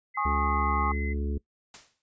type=tone; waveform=sine; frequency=2046 Hz; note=C7; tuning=39 cents flat; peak=-35 dBFS; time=0.14-1.14 s; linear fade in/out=20 ms
type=chord; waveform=sine; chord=Ab suspended fourth; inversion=none; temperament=equal with one note detuned; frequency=830.6 / 1087.8 / 1244.5 Hz; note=Ab5 / Db6 / Eb6; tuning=0 / -33 / 0 cents; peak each=-31 / -29 / -31 dBFS; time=0.17-0.92 s; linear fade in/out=5 ms
type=harmonic tone; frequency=71.4 Hz; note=D2; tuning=48 cents flat; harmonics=1 / 3 / 4 / 5 / 6; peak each=-28 / -36 / -40 / -40 / -40 dBFS; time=0.25-1.38 s; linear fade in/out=5 ms
type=noise with exponential decay; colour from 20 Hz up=white; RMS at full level=-42 dBFS; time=1.74-2.02 s; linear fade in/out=1 ms; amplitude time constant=59 ms
effects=noise-tail reverb RT60 0.1 s tail -20 dB re dry + resampled to 16000 Hz